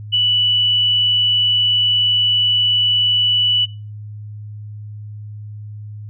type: tone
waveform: sine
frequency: 2961 Hz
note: F#7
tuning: 1 cent sharp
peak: -12 dBFS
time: 0.12-3.66 s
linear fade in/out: 20 ms
effects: noise-tail reverb RT60 0.3 s tail -19 dB re dry + added 105 Hz sine -29 dBFS peak until 6.09 s